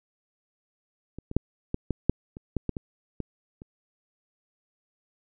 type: clicks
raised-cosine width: 3 ms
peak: -25 / -23 / -7 / -14 / -13 / -6 / -26 / -13 / -14 / -19 / -18 / -29 dBFS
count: 12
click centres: 1.186 / 1.314 / 1.366 / 1.744 / 1.907 / 2.096 / 2.369 / 2.567 / 2.693 / 2.768 / 3.203 / 3.619 s
effects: none